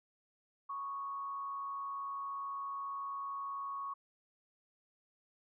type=tone with frequency modulation; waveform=sine; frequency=1108.7 Hz; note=C#6; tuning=in tune; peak=-38 dBFS; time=0.69-3.94 s; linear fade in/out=10 ms; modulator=118 Hz; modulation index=0.36; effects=none